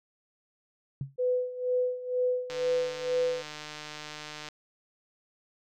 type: tone with exponential decay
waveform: sine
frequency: 136.9 Hz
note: C#3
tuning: 21 cents flat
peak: -27 dBFS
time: 1.01-1.16 s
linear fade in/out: 2 ms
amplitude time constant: 32 ms
type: tone with tremolo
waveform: sine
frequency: 500 Hz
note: B4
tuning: 21 cents sharp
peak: -23 dBFS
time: 1.18-3.43 s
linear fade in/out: 20 ms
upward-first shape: sine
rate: 2.1 Hz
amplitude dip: 80%
type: click train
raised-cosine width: 0.2 ms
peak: -23 dBFS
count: 301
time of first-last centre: 2.5-4.487 s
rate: 151 Hz
effects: none